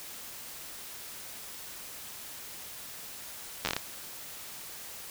slowing click train, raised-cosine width 0.2 ms, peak -11 dBFS, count 7, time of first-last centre 3.65-3.765 s, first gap 10 ms, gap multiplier 1.26, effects white hiss -44 dBFS RMS until 5.1 s

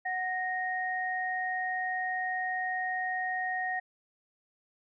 sine tone pair together, 740 / 1862.5 Hz, F#5 / A#6, 0 / -2 cents, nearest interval octave + major third, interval 1598 cents, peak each -33 / -32 dBFS, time 0.05-3.8 s, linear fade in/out 10 ms, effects none

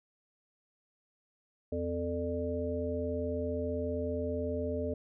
harmonic tone with a mistuned harmonic, 85.2 Hz, F2, 42 cents flat, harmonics 1 / 3 / 5 / 7, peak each -37 / -37 / -36 / -37 dBFS, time 1.72-4.94 s, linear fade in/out 5 ms, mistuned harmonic 5, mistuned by +59 cents, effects none

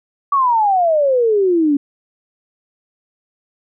sine exponential sweep, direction down, 1151 to 277.2 Hz, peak -11 dBFS, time 0.32-1.77 s, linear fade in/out 5 ms, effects none

